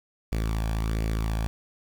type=tone with flanger; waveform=sawtooth; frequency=54.7 Hz; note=A1; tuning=9 cents flat; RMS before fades=-27 dBFS; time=0.32-1.47 s; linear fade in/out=0 ms; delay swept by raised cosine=0.42 to 1.25 ms; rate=1.4 Hz; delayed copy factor=+0.5; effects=8-bit